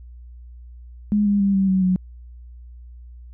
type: tone with pitch steps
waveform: sine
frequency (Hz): 207.9 / 202.9 / 198.05 / 193.31 / 188.67 / 184.15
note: G#3 / G#3 / G3 / G3 / F#3 / F#3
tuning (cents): +2 / -40 / +18 / -24 / +34 / -8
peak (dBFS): -15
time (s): 1.12-1.96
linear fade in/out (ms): 0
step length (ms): 140
effects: added 60 Hz sine -38 dBFS peak until 3.33 s